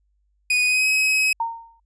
40% pulse tone with pitch glide, 2479 to 2547 Hz, D#7 to D#7, -7 to +40 cents, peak -16 dBFS, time 0.5-1.33 s, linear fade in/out 5 ms, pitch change +47 cents, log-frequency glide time 0.65-0.88 s
sine tone with exponential decay, 919 Hz, A#5, 25 cents flat, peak -18 dBFS, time 1.4-1.8 s, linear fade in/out 5 ms, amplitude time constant 86 ms
effects added 50 Hz sine -63 dBFS peak until 1.85 s + resampled to 22050 Hz

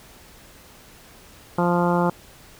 harmonic tone, 174.61 Hz, F3, in tune, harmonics 1 / 2 / 3 / 4 / 5 / 6 / 7 / 8, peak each -21 / -25 / -25 / -29 / -25 / -29 / -31 / -33 dBFS, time 1.58-2.1 s, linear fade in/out 5 ms, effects pink hiss -48 dBFS RMS until 2.59 s

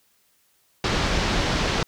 pink low-pass noise, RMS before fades -23 dBFS, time 0.84-1.83 s, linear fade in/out 2 ms, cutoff 5600 Hz, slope 24 dB/octave, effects white hiss -64 dBFS RMS until 1.87 s

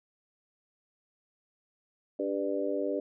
harmonic tone with a mistuned harmonic, 99 Hz, G2, 18 cents sharp, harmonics 3 / 4 / 5 / 6, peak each -34 / -34 / -34 / -34 dBFS, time 2.19-3 s, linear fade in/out 5 ms, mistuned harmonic 3, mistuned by -36 cents, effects none

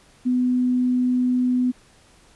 sine tone, 250.2 Hz, B3, 23 cents sharp, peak -17 dBFS, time 0.25-1.72 s, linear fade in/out 20 ms, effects pink hiss -54 dBFS RMS until 2.35 s + resampled to 24000 Hz

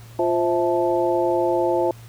harmonic tone with a mistuned harmonic, 174.61 Hz, F3, in tune, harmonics 2 / 3 / 4 / 5, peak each -21 / -23 / -24 / -25 dBFS, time 0.19-1.91 s, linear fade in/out 2 ms, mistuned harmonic 4, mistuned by -110 cents, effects added 115 Hz sine -40 dBFS peak until 2.08 s + pink hiss -49 dBFS RMS until 2.08 s

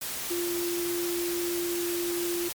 sine tone in noise, 347.1 Hz, F4, 11 cents flat, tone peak -28 dBFS, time 0.3-2.49 s, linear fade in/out 10 ms, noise white, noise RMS -34 dBFS, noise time 0.01-2.53 s, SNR +3 dB, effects MP3 96 kbps

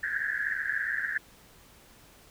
pink band-pass noise, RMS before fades -31 dBFS, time 0.03-1.18 s, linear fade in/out 5 ms, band 1600 to 1800 Hz, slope 96 dB/octave, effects pink hiss -56 dBFS RMS until 2.3 s

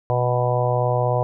harmonic tone, 123.47 Hz, B2, in tune, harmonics 1 / 3 / 4 / 5 / 6 / 7 / 8, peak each -21 / -32 / -24 / -24 / -26 / -32 / -28 dBFS, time 0.1-1.23 s, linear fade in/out 0 ms, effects none

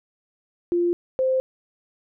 sine tone pair in turn, 347.8 / 521.1 Hz, F4 / C5, -7 / -7 cents, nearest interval perfect fifth, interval 700 cents, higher second, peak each -18 dBFS, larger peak neither, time 0.72-0.93 / 1.19-1.4 s, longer neither, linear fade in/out 0 ms, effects none

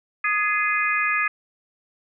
harmonic tone with a mistuned harmonic, 413.5 Hz, G#4, 8 cents flat, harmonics 3 / 4 / 5 / 6, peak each -25 / -25 / -25 / -25 dBFS, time 0.24-1.28 s, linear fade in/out 5 ms, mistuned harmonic 4, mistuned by +33 cents, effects none

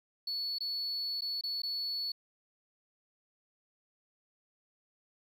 sine tone with dropouts, 4420 Hz, C#8, 6 cents flat, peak -31 dBFS, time 0.27-2.12 s, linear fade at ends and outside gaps 5 ms, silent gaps 0.585-0.605 / 1.209-1.219 / 1.411-1.436 / 1.62-1.633 s, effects tanh soft clip ceiling -31 dBFS + 11-bit

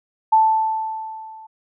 sine tone with level ramp, 880 Hz, A5, in tune, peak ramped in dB -9 to -38 dBFS, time 0.32-1.47 s, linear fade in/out 10 ms, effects none

